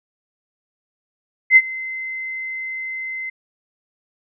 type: tone with ADSR envelope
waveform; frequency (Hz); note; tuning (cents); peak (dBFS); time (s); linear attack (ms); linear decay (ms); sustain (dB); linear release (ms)
sine; 2063; C7; -25; -4; 1.5-3.3; 63; 47; -21; 8
effects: none